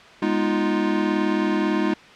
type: chord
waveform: square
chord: F half-diminished seventh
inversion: first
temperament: equal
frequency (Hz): 207.7 / 246.9 / 311.1 / 349.2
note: Ab3 / Cb4 / Eb4 / F4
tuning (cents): 0 / 0 / 0 / 0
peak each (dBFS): -25 / -30 / -24 / -26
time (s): 0.22-1.94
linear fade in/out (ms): 5
effects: white hiss -45 dBFS RMS until 2.15 s + low-pass 3000 Hz 12 dB/octave